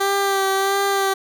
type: tone with vibrato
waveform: 15% pulse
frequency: 392 Hz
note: G4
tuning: in tune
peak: -11 dBFS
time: 0-1.14 s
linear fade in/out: 10 ms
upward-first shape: sine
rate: 1.5 Hz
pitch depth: 24 cents each way
effects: none